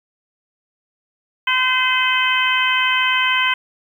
harmonic tone, 513 Hz, C5, 34 cents flat, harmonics 2 / 3 / 4 / 5 / 6, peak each -21 / -21 / -21 / -21 / -21 dBFS, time 1.47-3.54 s, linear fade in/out 5 ms, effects 8-bit

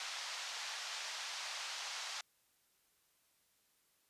white band-pass noise, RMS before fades -44 dBFS, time 0-2.21 s, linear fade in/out 2 ms, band 700 to 6000 Hz, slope 24 dB/octave, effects white hiss -75 dBFS RMS until 4.09 s + resampled to 32000 Hz

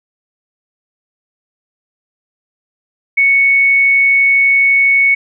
sine tone, 2217 Hz, C#7, in tune, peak -7 dBFS, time 3.17-5.15 s, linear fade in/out 10 ms, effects none

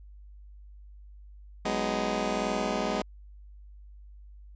15% pulse chord, G# minor seventh, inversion third, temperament just, 186.89 / 207.7 / 249.2 / 311.5 Hz, F#3 / G#3 / B3 / D#4, +18 / 0 / +16 / +2 cents, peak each -29 / -25 / -27 / -31 dBFS, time 1.65-3.02 s, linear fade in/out 5 ms, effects added 50 Hz sine -46 dBFS peak until 4.55 s + resampled to 16000 Hz

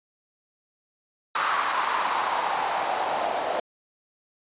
white noise with band-pass filter sweep, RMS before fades -26 dBFS, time 1.35-3.6 s, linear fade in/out 5 ms, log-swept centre 1200 to 650 Hz, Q 3.5, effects resampled to 8000 Hz

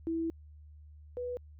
sine tone pair in turn, 328.5 / 492.2 Hz, E4 / B4, -6 / -6 cents, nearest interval perfect fifth, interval 700 cents, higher second, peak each -30 / -34 dBFS, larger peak first, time 0.07-0.3 / 1.17-1.37 s, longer first, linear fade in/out 0 ms, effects added 75 Hz sine -50 dBFS peak until 1.59 s

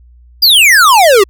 square exponential sweep, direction down, 4978 to 370 Hz, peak -4 dBFS, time 0.42-1.24 s, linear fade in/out 10 ms, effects added 60 Hz sine -38 dBFS peak until 1.29 s

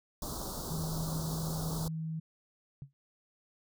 pink band-stop noise, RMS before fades -39 dBFS, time 0.22-1.88 s, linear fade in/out 2 ms, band 1300 to 3900 Hz, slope 48 dB/octave
sine tone, 160 Hz, D#3, 49 cents sharp, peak -34 dBFS, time 0.7-2.2 s, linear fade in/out 10 ms
sine tone with exponential decay, 138.59 Hz, C#3, in tune, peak -37 dBFS, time 2.82-2.93 s, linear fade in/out 0 ms, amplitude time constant 22 ms
effects none

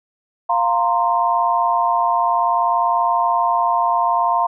sine chord, F suspended fourth, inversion none, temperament equal with one note detuned, 698.5 / 925.9 / 1046.5 Hz, F5 / Bb5 / C6, 0 / -12 / 0 cents, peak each -19 / -18 / -19 dBFS, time 0.49-4.47 s, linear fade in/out 10 ms, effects none

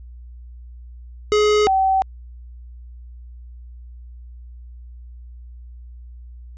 square / sine tone pair in turn, 421.2 / 766.7 Hz, G#4 / G5, +24 / -39 cents, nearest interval minor seventh, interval 1037 cents, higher second, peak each -14 dBFS, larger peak neither, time 1.32-1.67 / 1.67-2.02 s, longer neither, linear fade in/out 0 ms, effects added 60 Hz sine -36 dBFS peak until 6.57 s + resampled to 16000 Hz

